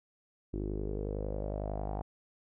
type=tone with low-pass filter sweep; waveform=sawtooth; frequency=51 Hz; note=G#1; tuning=31 cents flat; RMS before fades=-36 dBFS; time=0.53-2.02 s; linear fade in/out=10 ms; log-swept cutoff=340 to 790 Hz; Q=4.8; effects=none